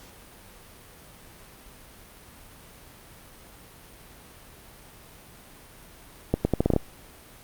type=accelerating click train; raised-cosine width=2 ms; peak=-7 dBFS; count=8; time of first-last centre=6.34-6.763 s; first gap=110 ms; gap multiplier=0.79; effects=pink hiss -49 dBFS RMS until 7.43 s + Opus 48 kbps